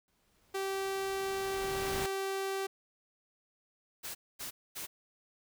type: noise with exponential growth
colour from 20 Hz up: pink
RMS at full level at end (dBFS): -36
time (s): 0.08-2.06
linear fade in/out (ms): 0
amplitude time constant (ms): 430
type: tone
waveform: sawtooth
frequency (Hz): 388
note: G4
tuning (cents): -18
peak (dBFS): -29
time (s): 0.54-2.67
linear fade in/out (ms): 10
type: noise bursts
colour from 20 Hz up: white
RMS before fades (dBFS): -41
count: 3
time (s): 4.03-4.87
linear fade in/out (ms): 20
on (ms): 120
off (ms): 240
effects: none